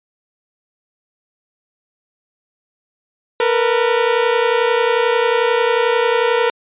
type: tone pair together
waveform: sawtooth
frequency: 456.5 / 487.7 Hz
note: A#4 / B4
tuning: -36 / -22 cents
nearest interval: minor second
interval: 114 cents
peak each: -12 dBFS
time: 3.4-6.5 s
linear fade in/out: 2 ms
effects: resampled to 8000 Hz